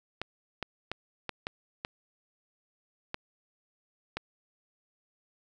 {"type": "clicks", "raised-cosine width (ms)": 0.3, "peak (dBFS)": -17, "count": 8, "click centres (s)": [0.216, 0.627, 0.916, 1.293, 1.469, 1.849, 3.144, 4.17], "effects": []}